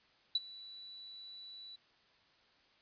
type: tone with ADSR envelope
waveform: sine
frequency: 3951 Hz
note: B7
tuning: in tune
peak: -26 dBFS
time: 0.35-1.76 s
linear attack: 4 ms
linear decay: 31 ms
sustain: -22 dB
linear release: 8 ms
effects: white hiss -68 dBFS RMS until 2.81 s + resampled to 11025 Hz